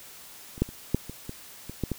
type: clicks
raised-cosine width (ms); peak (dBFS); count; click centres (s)
3; -29 / -9 / -28 / -9 / -24 / -22 / -24 / -14 / -15; 9; 0.579 / 0.62 / 0.69 / 0.946 / 1.096 / 1.294 / 1.696 / 1.837 / 1.917
effects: white hiss -47 dBFS RMS until 1.98 s